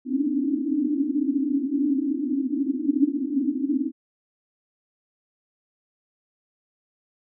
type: band-pass noise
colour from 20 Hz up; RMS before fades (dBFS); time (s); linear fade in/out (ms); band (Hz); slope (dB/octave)
white; -24; 0.05-3.92; 50; 260 to 300; 96
effects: none